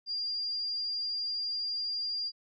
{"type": "tone", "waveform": "sine", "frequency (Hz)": 4796, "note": "D8", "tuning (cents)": 36, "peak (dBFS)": -31, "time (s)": [0.06, 2.32], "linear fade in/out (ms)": 50, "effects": []}